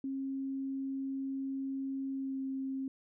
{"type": "tone with pitch glide", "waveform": "sine", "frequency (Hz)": [270, 267.2], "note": ["C#4", "C4"], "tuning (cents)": [-45, 36], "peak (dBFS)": -34, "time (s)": [0.04, 2.88], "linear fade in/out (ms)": 2, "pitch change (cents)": -19, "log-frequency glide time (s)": [2.12, 2.4], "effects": []}